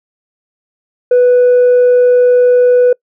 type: tone with tanh clipping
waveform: triangle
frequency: 493.9 Hz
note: B4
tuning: in tune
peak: -5 dBFS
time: 1.11-2.93 s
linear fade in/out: 5 ms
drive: 6 dB
effects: noise-tail reverb RT60 0.1 s tail -26 dB re dry